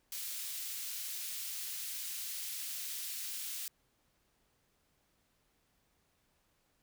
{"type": "high-pass noise", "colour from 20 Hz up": "white", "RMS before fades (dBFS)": -41, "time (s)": [0.12, 3.68], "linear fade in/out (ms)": 2, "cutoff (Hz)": 2600, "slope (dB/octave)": 12, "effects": ["pink hiss -75 dBFS RMS until 6.82 s"]}